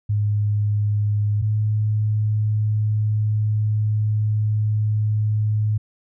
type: tone pair in turn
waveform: sine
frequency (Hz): 104.2 / 106.82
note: G#2 / G#2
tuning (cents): +6 / +49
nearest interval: unison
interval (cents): 43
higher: second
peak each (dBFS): -17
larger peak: neither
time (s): 0.09-1.42 / 1.42-5.78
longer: second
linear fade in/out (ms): 10
effects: none